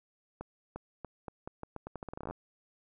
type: accelerating click train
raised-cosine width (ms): 1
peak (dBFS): -26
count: 20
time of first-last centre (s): 0.41-2.31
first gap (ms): 350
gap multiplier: 0.82
effects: none